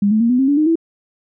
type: tone with pitch steps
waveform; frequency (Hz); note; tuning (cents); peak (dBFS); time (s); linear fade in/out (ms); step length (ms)
sine; 202.5 / 217 / 232.6 / 249.3 / 267.2 / 286.4 / 306.9 / 329; G#3 / A3 / A#3 / B3 / C4 / D4 / D#4 / E4; -43 / -24 / -4 / +16 / +36 / -43 / -24 / -3; -11; 0.02-0.756; 5; 92
effects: none